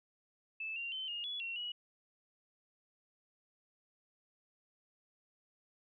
sine tone with pitch steps, 2626 / 2768 / 3072 / 2847 / 3401 / 2731 / 2916 Hz, E7 / F7 / G7 / F7 / G#7 / F7 / F#7, -7 / -16 / -36 / +33 / +40 / -39 / -26 cents, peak -38 dBFS, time 0.6-1.72 s, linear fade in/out 5 ms, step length 160 ms, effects none

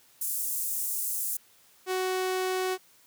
pink high-pass noise, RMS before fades -31 dBFS, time 0.21-1.37 s, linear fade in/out 5 ms, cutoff 8300 Hz, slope 24 dB/octave
sawtooth tone, 372.2 Hz, F#4, 10 cents sharp, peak -23 dBFS, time 1.86-2.78 s, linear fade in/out 50 ms
effects white hiss -60 dBFS RMS until 3.06 s + high-pass 80 Hz 12 dB/octave

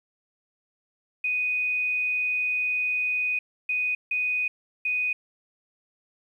sine tone bursts at uneven times, 2489 Hz, D#7, in tune, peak -23 dBFS, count 4, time 1.24-3.39 / 3.69-3.95 / 4.11-4.48 / 4.85-5.13 s, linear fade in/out 5 ms, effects 10-bit

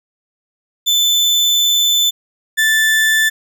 35% pulse tone pair in turn, 3519 / 1759.5 Hz, A7 / A6, 0 / 0 cents, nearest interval octave, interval 1200 cents, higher first, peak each -9 dBFS, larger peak neither, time 0.86-2.11 / 2.57-3.3 s, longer first, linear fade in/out 20 ms, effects none

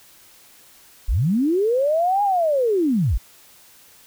sine linear two-way sweep, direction up then down, 31.95 to 830.6 to 31.95 Hz, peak -16 dBFS, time 1.08-3.18 s, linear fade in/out 10 ms, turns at 2.23 s, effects white hiss -50 dBFS RMS until 4.06 s

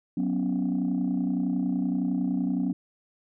sine chord, F# suspended fourth, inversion none, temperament just, 185 / 246.7 / 277.5 Hz, F#3 / B3 / C#4, 0 / -2 / +2 cents, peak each -27 dBFS, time 0.17-2.73 s, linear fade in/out 5 ms, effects tanh soft clip ceiling -19 dBFS

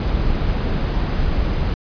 brown noise, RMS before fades -19 dBFS, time 0-1.74 s, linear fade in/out 2 ms, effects resampled to 11025 Hz

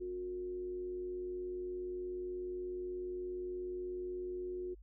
sine tone with frequency modulation, 362 Hz, F#4, 38 cents flat, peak -38 dBFS, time 0-4.75 s, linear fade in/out 20 ms, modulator 96.7 Hz, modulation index 0.24, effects added 50 Hz sine -53 dBFS peak until 4.82 s

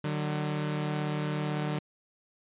sawtooth tone pair together, 150 / 187.9 Hz, D3 / F#3, +37 / +27 cents, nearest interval major third, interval 390 cents, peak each -26 / -32 dBFS, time 0.04-1.79 s, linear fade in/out 5 ms, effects resampled to 8000 Hz

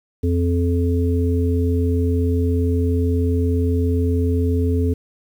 harmonic tone, 86.3 Hz, F2, 20 cents flat, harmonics 1 / 3 / 5, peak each -17 / -22 / -24 dBFS, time 0.23-4.94 s, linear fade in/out 10 ms, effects 8-bit

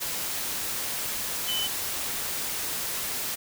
sine tone in noise, 3028 Hz, F#7, 39 cents sharp, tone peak -27 dBFS, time 1.47-1.68 s, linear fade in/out 20 ms, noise white, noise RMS -31 dBFS, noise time 0-3.36 s, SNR +1 dB, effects none

